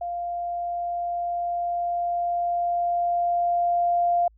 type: tone with level ramp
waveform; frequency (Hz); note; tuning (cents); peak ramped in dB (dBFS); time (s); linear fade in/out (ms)
sine; 697; F5; -4; -27 to -18; 0.01-4.28; 5
effects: added 54 Hz sine -53 dBFS peak until 4.37 s